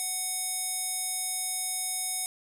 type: tone with band-pass filter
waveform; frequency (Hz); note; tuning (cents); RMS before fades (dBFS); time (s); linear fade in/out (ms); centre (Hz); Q
square; 740; F#5; 0; -32; 0-2.26; 0; 9900; 2.3
effects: 10-bit